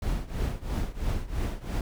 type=noise with tremolo; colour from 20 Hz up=brown; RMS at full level=-26 dBFS; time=0.02-1.81 s; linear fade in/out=2 ms; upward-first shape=triangle; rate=3 Hz; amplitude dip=90%; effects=none